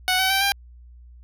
10% pulse tone with pitch steps, 740 / 758.2 / 776.8 / 795.9 Hz, F#5 / F#5 / G5 / G5, 0 / +42 / -16 / +26 cents, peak -10 dBFS, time 0.08-0.52 s, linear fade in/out 0 ms, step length 110 ms, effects added 60 Hz sine -43 dBFS peak until 1.23 s

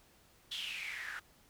white noise with band-pass filter sweep, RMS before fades -42 dBFS, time 0.51-1.2 s, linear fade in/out 10 ms, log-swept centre 3400 to 1500 Hz, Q 7, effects pink hiss -65 dBFS RMS until 1.49 s

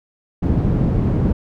white low-pass noise, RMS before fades -17 dBFS, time 0.42-1.33 s, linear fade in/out 10 ms, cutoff 180 Hz, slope 12 dB/octave, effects none

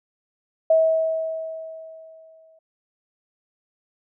sine tone with exponential decay, 644 Hz, E5, 41 cents flat, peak -12 dBFS, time 0.7-2.59 s, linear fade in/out 5 ms, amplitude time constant 410 ms, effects none

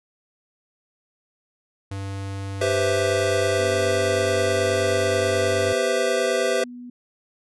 square tone, 98 Hz, G2, in tune, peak -29 dBFS, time 1.91-5.73 s, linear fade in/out 5 ms
square chord, C major seventh, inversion second, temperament equal, 392 / 493.9 / 523.3 / 659.3 Hz, G4 / B4 / C5 / E5, 0 / 0 / 0 / 0 cents, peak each -26 dBFS, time 2.61-6.64 s, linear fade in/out 5 ms
sine tone with pitch glide, 246.9 to 245.1 Hz, B3 to B3, 0 to -13 cents, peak -35 dBFS, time 3.59-6.9 s, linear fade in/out 5 ms, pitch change -13 cents, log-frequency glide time 5.4-5.9 s
effects resampled to 24000 Hz

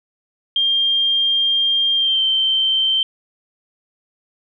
sine tone with pitch glide, 3200 to 3118 Hz, G7 to G7, +35 to -10 cents, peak -14 dBFS, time 0.56-3.03 s, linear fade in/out 2 ms, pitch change -45 cents, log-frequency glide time 1.95-2.23 s, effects none

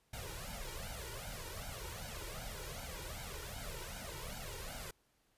pink noise with flanger, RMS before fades -45 dBFS, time 0.13-4.91 s, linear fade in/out 5 ms, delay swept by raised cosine 1.3 to 2.15 ms, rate 2.6 Hz, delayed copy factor +0.9, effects pink hiss -75 dBFS RMS until 5.37 s + resampled to 32000 Hz

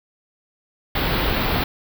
pink band-stop noise, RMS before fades -21 dBFS, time 0.95-1.64 s, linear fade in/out 5 ms, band 4500 to 14000 Hz, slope 48 dB/octave, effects none

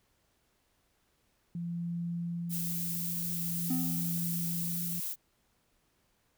sine tone with tremolo, 171.1 Hz, F3, 35 cents flat, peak -32 dBFS, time 1.55-5 s, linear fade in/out 2 ms, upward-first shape sine, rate 0.49 Hz, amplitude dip 45%
violet noise, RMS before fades -36 dBFS, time 2.49-5.16 s, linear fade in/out 50 ms
triangle tone with exponential decay, 255.1 Hz, C4, 44 cents flat, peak -26 dBFS, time 3.7-4.49 s, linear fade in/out 5 ms, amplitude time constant 170 ms
effects pink hiss -73 dBFS RMS until 6.37 s

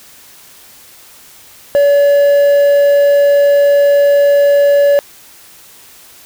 triangle tone with quantisation, 570 Hz, C#5, 48 cents sharp, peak -4 dBFS, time 1.75-4.99 s, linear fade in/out 0 ms, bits 5, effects white hiss -40 dBFS RMS until 6.25 s

